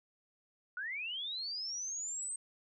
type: linear sweep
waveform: sine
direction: up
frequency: 1416 to 8372 Hz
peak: -37 dBFS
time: 0.77-2.36 s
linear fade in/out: 2 ms
effects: none